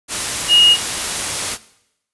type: tone in noise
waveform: sine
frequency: 2870 Hz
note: F7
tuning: 47 cents sharp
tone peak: -7 dBFS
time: 0.48-0.77 s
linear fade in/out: 50 ms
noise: white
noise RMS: -21 dBFS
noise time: 0.08-1.58 s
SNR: +11 dB
effects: noise-tail reverb RT60 0.8 s tail -18 dB re dry + resampled to 24000 Hz